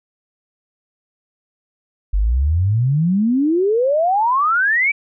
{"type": "exponential sweep", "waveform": "sine", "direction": "up", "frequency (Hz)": [46, 2349], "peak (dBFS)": -13, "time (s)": [2.13, 4.92], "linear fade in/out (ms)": 10, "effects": []}